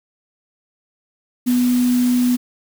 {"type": "tone in noise", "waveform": "sine", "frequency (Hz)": 246.9, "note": "B3", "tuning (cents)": 0, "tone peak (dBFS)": -13, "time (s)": [1.46, 2.37], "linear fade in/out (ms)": 20, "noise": "white", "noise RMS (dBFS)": -31, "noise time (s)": [1.46, 2.37], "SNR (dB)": 15, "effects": []}